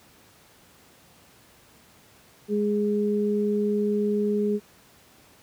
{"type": "tone pair together", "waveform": "sine", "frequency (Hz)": [207.7, 415.4], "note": ["G#3", "G#4"], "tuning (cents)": [0, 0], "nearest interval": "octave", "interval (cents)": 1200, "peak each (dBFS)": -24, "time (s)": [2.48, 4.6], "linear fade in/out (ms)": 50, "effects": ["pink hiss -55 dBFS RMS until 5.42 s", "high-pass 80 Hz 12 dB/octave"]}